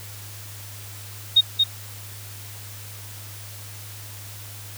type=tone with echo; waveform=sine; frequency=3721 Hz; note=A#7; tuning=4 cents flat; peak=-10 dBFS; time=1.36-1.41 s; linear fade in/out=10 ms; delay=230 ms; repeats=1; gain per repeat=-4 dB; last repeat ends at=1.64 s; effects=added 102 Hz sine -39 dBFS peak until 4.77 s + white hiss -41 dBFS RMS until 4.77 s